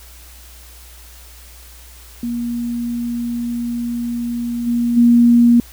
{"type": "tone with level steps", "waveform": "sine", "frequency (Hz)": 237.6, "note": "A#3", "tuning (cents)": 33, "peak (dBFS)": [-19, -14, -7], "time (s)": [2.23, 5.6], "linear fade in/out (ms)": 2, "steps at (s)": [4.66, 4.96], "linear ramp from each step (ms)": 20, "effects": ["added 60 Hz sine -40 dBFS peak until 5.72 s", "white hiss -43 dBFS RMS until 5.72 s"]}